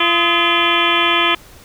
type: harmonic tone with a mistuned harmonic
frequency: 342.2 Hz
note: F4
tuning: 35 cents flat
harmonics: 1 / 2 / 3 / 4 / 5 / 6 / 7 / 8 / 9 / 10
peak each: -22 / -25 / -20 / -20 / -23 / -23 / -19 / -25 / -19 / -23 dBFS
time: 0-1.35 s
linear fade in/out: 5 ms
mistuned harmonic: 4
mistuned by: -130 cents
effects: pink hiss -43 dBFS RMS until 1.64 s